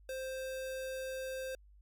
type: tone with sample-and-hold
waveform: sine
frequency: 523.3 Hz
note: C5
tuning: in tune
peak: -37 dBFS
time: 0.09-1.55 s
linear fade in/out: 2 ms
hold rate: 2100 Hz
effects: added 50 Hz sine -57 dBFS peak until 1.81 s + MP3 64 kbps